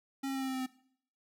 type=tone with pitch steps; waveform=square; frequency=271.8 / 269.5 / 267.1 / 264.8 / 262.5 / 260.3 / 258 Hz; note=C#4 / C#4 / C4 / C4 / C4 / C4 / C4; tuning=-34 / -49 / +36 / +21 / +6 / -9 / -24 cents; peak=-34 dBFS; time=0.23-0.664 s; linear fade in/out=10 ms; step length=62 ms; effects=noise-tail reverb RT60 0.6 s tail -18 dB re dry